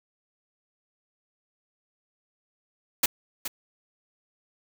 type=noise with echo; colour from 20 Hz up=white; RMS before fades=-21 dBFS; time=3.03-3.06 s; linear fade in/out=5 ms; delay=420 ms; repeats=1; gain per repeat=-11 dB; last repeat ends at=3.48 s; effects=none